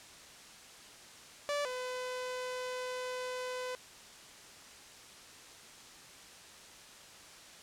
sawtooth tone pair in turn, 580 / 504.6 Hz, D5 / B4, -22 / +37 cents, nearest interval major second, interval 241 cents, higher first, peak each -28 / -33 dBFS, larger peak first, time 1.49-1.65 / 1.65-3.75 s, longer second, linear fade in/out 0 ms, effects white hiss -53 dBFS RMS until 7.62 s + low-pass 8000 Hz 12 dB/octave

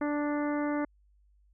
harmonic tone, 293.7 Hz, D4, in tune, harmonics 1 / 2 / 3 / 4 / 5 / 6 / 7, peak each -29 / -35 / -39 / -41 / -43 / -45 / -46 dBFS, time 0.01-0.85 s, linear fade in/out 5 ms, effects added 50 Hz sine -61 dBFS peak until 1.53 s

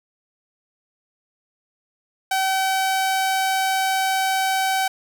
sawtooth tone, 765 Hz, G5, 42 cents flat, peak -15 dBFS, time 2.31-4.88 s, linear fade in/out 5 ms, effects none

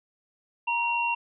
sine tone pair together, 944 / 2747 Hz, A#5 / F7, +22 / -29 cents, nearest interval octave + tritone, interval 1849 cents, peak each -26 / -27 dBFS, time 0.67-1.15 s, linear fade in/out 10 ms, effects none

